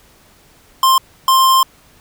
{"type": "tone bursts at uneven times", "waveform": "square", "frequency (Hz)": 1052, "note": "C6", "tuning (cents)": 9, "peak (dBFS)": -9, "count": 2, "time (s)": [[0.83, 0.98], [1.28, 1.63]], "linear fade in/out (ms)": 2, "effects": ["pink hiss -49 dBFS RMS until 2 s"]}